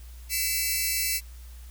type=tone cluster; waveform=5% pulse; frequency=2033 / 2281 / 2660 Hz; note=B6 / C#7 / E7; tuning=+50 / +49 / +15 cents; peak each=-20 dBFS; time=0.29-1.21 s; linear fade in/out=50 ms; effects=added 60 Hz sine -41 dBFS peak until 1.7 s + white hiss -55 dBFS RMS until 1.7 s